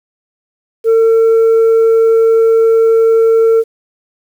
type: tone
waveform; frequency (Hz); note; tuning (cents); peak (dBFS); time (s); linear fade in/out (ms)
sine; 451.9; A4; +46; -3; 0.84-3.64; 50
effects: tanh soft clip ceiling -5 dBFS + 7-bit